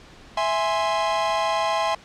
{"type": "chord", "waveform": "45% pulse", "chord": "E augmented", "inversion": "none", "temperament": "equal", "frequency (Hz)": [659.3, 830.6, 1046.5], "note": ["E5", "G#5", "B#5"], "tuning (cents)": [0, 0, 0], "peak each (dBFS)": -25, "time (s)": [0.37, 1.95], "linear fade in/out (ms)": 5, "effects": ["pink hiss -47 dBFS RMS until 2.04 s", "low-pass 5000 Hz 12 dB/octave"]}